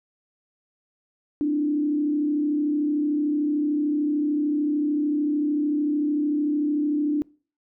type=tone with frequency modulation; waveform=sine; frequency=296.2 Hz; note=D4; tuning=15 cents sharp; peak=-20 dBFS; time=1.41-7.22 s; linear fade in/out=0 ms; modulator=33.4 Hz; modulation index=0.52; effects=noise-tail reverb RT60 0.4 s tail -25 dB re dry